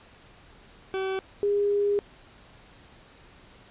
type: tone pair in turn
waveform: 40% pulse / sine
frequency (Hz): 382.2 / 407.4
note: G4 / G#4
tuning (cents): -44 / -33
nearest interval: minor second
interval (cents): 111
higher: second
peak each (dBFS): -26 / -21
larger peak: second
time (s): 0.94-1.19 / 1.43-1.99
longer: second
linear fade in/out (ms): 0
effects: pink hiss -53 dBFS RMS until 3.7 s + resampled to 8000 Hz